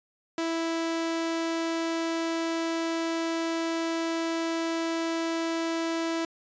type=tone; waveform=sawtooth; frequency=329.6 Hz; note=E4; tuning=in tune; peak=-23 dBFS; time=0.38-6.25 s; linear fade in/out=2 ms; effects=resampled to 16000 Hz